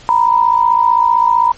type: tone pair together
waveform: sine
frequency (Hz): 935.4 / 991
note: A#5 / B5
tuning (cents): +6 / +6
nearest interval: minor second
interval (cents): 100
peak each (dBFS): -11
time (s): 0.09-1.52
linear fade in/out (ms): 0
effects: pink hiss -40 dBFS RMS until 1.57 s + MP3 32 kbps